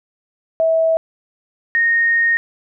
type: tone pair in turn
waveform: sine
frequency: 650 / 1853.4 Hz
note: E5 / A#6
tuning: -24 / -10 cents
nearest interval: octave + tritone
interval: 1814 cents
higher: second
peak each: -12 dBFS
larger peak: neither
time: 0.6-0.97 / 1.75-2.37 s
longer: second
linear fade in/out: 0 ms
effects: none